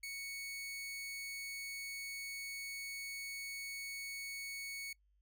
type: tone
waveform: sawtooth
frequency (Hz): 2220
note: C#7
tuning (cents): +2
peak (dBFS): -39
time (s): 0.03-4.93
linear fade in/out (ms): 5
effects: noise-tail reverb RT60 0.1 s tail -23 dB re dry + added 50 Hz sine -70 dBFS peak until 5.21 s